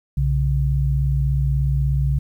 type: tone pair together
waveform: sine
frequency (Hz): 61.99 / 138.6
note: B1 / C#3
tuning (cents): +7 / 0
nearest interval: octave + major second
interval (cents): 1393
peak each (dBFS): -19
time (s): 0.17-2.19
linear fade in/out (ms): 5
effects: 9-bit